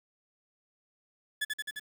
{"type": "tone with echo", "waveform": "30% pulse", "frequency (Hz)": 1717, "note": "A6", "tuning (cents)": -43, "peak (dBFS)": -26, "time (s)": [1.41, 1.45], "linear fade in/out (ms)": 10, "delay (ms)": 87, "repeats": 4, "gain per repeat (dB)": -2, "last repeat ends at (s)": 1.798, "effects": ["9-bit"]}